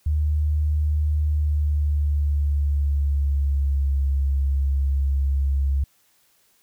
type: tone with pitch glide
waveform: sine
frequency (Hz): 75.4 to 68.74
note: D2 to C#2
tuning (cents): +46 to -14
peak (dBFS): -18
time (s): 0.06-5.84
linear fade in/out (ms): 5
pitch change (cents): -160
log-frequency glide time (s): 1.17-3.99
effects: white hiss -62 dBFS RMS until 6.62 s